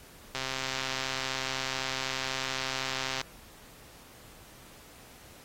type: click train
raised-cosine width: 0.2 ms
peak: -15 dBFS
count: 379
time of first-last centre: 0.35-3.214 s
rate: 132 Hz
effects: pink hiss -53 dBFS RMS until 5.44 s + AAC 48 kbps